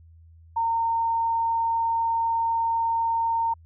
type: tone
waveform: sine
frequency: 916 Hz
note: A#5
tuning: 31 cents flat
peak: -21 dBFS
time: 0.56-3.54 s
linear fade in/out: 10 ms
effects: added 82 Hz sine -48 dBFS peak until 3.65 s